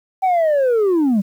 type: linear sweep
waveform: sine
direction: down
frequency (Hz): 773 to 185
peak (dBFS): -10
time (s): 0.22-1.22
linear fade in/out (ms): 20
effects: tanh soft clip ceiling -12 dBFS + 8-bit